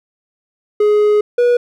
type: tone pair in turn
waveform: triangle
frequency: 419 / 484.8 Hz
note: G#4 / B4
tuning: +15 / -32 cents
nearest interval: minor third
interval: 253 cents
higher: second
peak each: -7 dBFS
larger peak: neither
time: 0.8-1.21 / 1.38-1.57 s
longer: first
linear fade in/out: 5 ms
effects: none